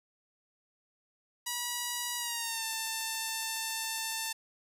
5% pulse tone with pitch glide, 968 to 892.8 Hz, B5 to A5, -35 to +25 cents, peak -21 dBFS, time 1.46-4.33 s, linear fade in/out 10 ms, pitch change -140 cents, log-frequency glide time 2.17-2.65 s, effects none

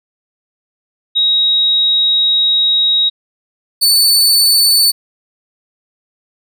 sine / sawtooth tone pair in turn, 3800 / 4492 Hz, A#7 / C#8, +33 / +22 cents, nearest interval minor third, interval 289 cents, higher second, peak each -9 / -5 dBFS, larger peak second, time 1.15-3.1 / 3.81-4.92 s, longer first, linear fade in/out 20 ms, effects none

